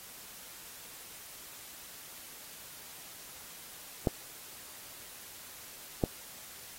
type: clicks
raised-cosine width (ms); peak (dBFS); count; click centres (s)
2; -12; 2; 4.072 / 6.038
effects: white hiss -49 dBFS RMS until 6.78 s + AAC 48 kbps